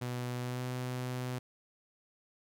sawtooth tone with pitch glide, 123.47 to 125.99 Hz, B2 to B2, 0 to +35 cents, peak -31 dBFS, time 0.01-1.39 s, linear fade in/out 10 ms, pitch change +35 cents, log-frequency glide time 0.4-0.64 s, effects none

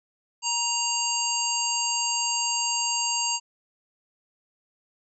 harmonic tone with a mistuned harmonic, 940 Hz, A#5, 14 cents sharp, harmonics 1 / 3 / 5 / 7 / 8, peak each -30 / -30 / -30 / -30 / -30 dBFS, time 0.42-3.4 s, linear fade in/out 50 ms, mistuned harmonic 3, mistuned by -15 cents, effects none

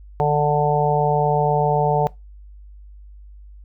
harmonic tone with a mistuned harmonic, 147.8 Hz, D3, 11 cents sharp, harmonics 1 / 3 / 4 / 5 / 6, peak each -21 / -21 / -24 / -20 / -23 dBFS, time 0.2-2.07 s, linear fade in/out 0 ms, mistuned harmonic 1, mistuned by +18 cents, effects noise-tail reverb RT60 0.2 s tail -21 dB re dry + added 50 Hz sine -39 dBFS peak until 3.64 s

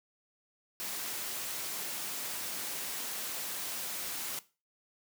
white high-pass noise, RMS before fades -38 dBFS, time 0.8-4.39 s, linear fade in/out 0 ms, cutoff 150 Hz, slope 12 dB/octave, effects noise-tail reverb RT60 0.3 s tail -17 dB re dry

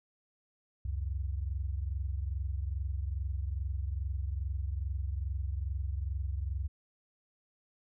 sine tone pair together, 66.9 / 89.3 Hz, C2 / F2, +39 / +39 cents, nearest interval perfect fourth, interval 500 cents, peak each -33 / -37 dBFS, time 0.85-6.68 s, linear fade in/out 5 ms, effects none

